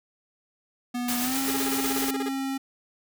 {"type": "tone with pitch glide", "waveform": "square", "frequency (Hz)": [244.4, 269.6], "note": ["B3", "C#4"], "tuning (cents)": [-18, -48], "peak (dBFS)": -28, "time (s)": [0.94, 2.58], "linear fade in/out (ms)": 10, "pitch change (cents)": 170, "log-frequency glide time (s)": [1.2, 1.38]}
{"type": "noise with tremolo", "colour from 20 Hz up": "white", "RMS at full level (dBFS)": -29, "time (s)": [1.08, 2.11], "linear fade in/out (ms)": 5, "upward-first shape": "sine", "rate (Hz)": 7.9, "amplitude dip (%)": 25}
{"type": "tone bursts", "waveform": "sawtooth", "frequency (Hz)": 412.9, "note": "G#4", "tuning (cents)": -10, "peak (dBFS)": -25, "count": 14, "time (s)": [1.48, 2.286], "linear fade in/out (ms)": 2, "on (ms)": 26, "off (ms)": 34}
{"effects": []}